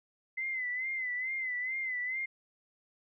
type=tone with vibrato; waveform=sine; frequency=2040 Hz; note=C7; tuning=44 cents flat; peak=-32 dBFS; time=0.37-2.26 s; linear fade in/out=10 ms; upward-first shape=sine; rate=2.3 Hz; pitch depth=67 cents each way; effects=none